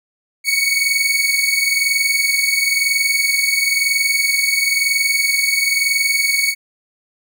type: tone pair together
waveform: sawtooth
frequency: 2218 / 2239 Hz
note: C#7 / C#7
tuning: 0 / +17 cents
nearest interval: unison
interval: 17 cents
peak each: -14 dBFS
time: 0.44-6.55 s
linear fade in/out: 50 ms
effects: none